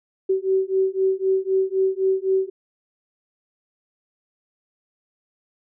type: beating tone pair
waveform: sine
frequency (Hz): 379.7 / 383.6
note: F#4 / G4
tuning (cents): +45 / -37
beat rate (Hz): 3.9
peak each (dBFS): -21 / -21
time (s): 0.29-2.5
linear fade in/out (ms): 10
effects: none

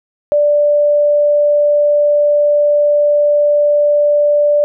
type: tone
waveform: sine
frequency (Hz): 587.3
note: D5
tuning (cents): 0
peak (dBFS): -8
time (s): 0.32-4.64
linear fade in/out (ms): 0
effects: none

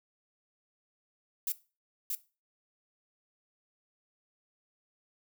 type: noise with echo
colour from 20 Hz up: violet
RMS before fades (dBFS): -32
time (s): 1.47-1.52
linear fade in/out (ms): 2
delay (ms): 630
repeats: 1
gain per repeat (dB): -2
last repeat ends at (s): 2.15
effects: noise-tail reverb RT60 0.3 s tail -17 dB re dry

